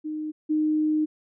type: tone pair in turn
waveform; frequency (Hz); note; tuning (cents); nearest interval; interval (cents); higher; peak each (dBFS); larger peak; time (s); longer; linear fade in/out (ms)
sine; 307.6 / 307.6; D#4 / D#4; -20 / -20; unison; 0; neither; -28 / -20; second; 0.04-0.32 / 0.49-1.06; second; 20
effects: none